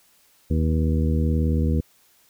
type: harmonic tone with a mistuned harmonic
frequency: 78.5 Hz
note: D#2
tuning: 16 cents sharp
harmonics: 1 / 2 / 3 / 4 / 5 / 6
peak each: -20 / -25 / -26 / -32 / -36 / -33 dBFS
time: 0.5-1.81 s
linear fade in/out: 10 ms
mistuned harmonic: 6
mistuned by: +42 cents
effects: white hiss -59 dBFS RMS until 2.29 s